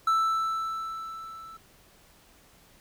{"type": "tone with level ramp", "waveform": "triangle", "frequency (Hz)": 1322, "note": "E6", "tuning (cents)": 5, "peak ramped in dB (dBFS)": [-18, -41], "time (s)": [0.07, 1.57], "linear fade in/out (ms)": 5, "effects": ["pink hiss -58 dBFS RMS until 2.8 s"]}